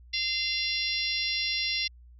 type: harmonic tone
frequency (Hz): 691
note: F5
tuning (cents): -19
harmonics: 3 / 4 / 5 / 6 / 7 / 8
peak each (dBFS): -34 / -34 / -34 / -34 / -34 / -34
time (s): 0.13-1.88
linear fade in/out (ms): 10
effects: added 60 Hz sine -49 dBFS peak until 2.19 s